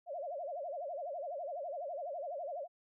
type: tone with vibrato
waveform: sine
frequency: 625 Hz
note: D#5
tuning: 8 cents sharp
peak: -38 dBFS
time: 0.06-2.68 s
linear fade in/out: 50 ms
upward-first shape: sine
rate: 12 Hz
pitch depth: 240 cents each way
effects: none